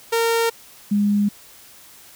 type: tone pair in turn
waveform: sawtooth / sine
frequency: 460 / 204.9 Hz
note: A#4 / G#3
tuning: -23 / -23 cents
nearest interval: octave + major second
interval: 1400 cents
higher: first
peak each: -13 / -15 dBFS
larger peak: first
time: 0.12-0.5 / 0.91-1.29 s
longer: neither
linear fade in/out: 10 ms
effects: white hiss -46 dBFS RMS until 2.15 s